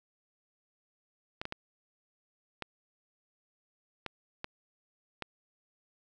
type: clicks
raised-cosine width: 0.3 ms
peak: -20 dBFS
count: 7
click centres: 1.415 / 1.454 / 1.524 / 2.623 / 4.063 / 4.444 / 5.223 s
effects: none